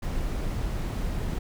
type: noise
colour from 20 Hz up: brown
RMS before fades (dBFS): -29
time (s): 0.02-1.39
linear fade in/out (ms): 10
effects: none